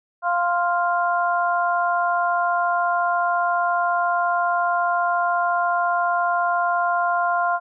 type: harmonic tone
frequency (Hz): 349.2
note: F4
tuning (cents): 0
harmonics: 2 / 3 / 4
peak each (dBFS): -21 / -23 / -24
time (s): 0.22-7.6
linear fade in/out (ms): 50
effects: none